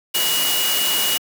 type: tone in noise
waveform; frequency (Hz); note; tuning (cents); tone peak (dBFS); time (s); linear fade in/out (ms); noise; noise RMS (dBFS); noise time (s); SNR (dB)
sine; 2900; F#7; -35; -21; 0.14-1.18; 10; white; -21; 0.14-1.18; -3
effects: high-pass 200 Hz 12 dB/octave